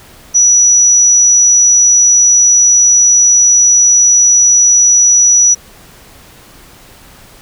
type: tone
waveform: sine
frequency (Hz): 5880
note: F#8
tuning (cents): -12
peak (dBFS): -4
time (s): 0.34-5.55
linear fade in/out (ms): 20
effects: pink hiss -39 dBFS RMS until 7.41 s